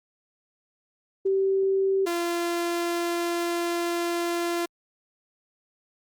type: tone pair in turn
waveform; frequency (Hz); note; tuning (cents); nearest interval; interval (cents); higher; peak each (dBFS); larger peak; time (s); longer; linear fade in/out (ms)
sine / sawtooth; 386.9 / 343.5; G4 / F4; -23 / -29; major second; 206; first; -20 / -21; first; 1.25-2.06 / 2.06-4.66; second; 10
effects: Opus 24 kbps